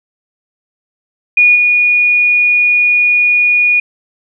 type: tone with level steps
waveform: sine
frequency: 2450 Hz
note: D#7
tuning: 27 cents flat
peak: -4 / -7 dBFS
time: 1.37-3.8 s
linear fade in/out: 5 ms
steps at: 1.55 s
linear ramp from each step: 10 ms
effects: none